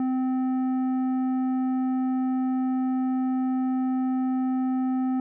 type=tone with tanh clipping; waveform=sine; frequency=258.2 Hz; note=C4; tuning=23 cents flat; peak=-24 dBFS; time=0-5.2 s; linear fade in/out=2 ms; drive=9 dB; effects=none